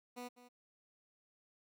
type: tone with echo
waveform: 15% pulse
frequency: 245.8 Hz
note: B3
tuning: 8 cents flat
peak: -38 dBFS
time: 0.16-0.29 s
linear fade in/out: 20 ms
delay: 200 ms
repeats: 1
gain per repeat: -14 dB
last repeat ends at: 0.49 s
effects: none